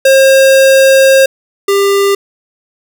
square tone pair in turn, 536 / 398 Hz, C5 / G4, +42 / +26 cents, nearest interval perfect fourth, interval 516 cents, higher first, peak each -4 / -8 dBFS, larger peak first, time 0.05-1.26 / 1.68-2.15 s, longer first, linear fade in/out 5 ms, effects none

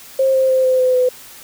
sine tone with pitch steps, 532 / 526.2 / 520.5 / 514.8 / 509.2 / 503.6 Hz, C5 / C5 / C5 / C5 / C5 / B4, +29 / +10 / -9 / -28 / -47 / +34 cents, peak -11 dBFS, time 0.19-1.09 s, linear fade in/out 5 ms, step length 150 ms, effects white hiss -39 dBFS RMS until 1.43 s

